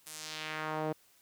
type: tone with band-pass filter sweep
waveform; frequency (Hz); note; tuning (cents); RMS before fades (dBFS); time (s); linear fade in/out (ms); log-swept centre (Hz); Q
sawtooth; 155.56; D#3; 0; -38; 0.06-0.93; 10; 11000 to 490; 1.3
effects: white hiss -65 dBFS RMS until 1.21 s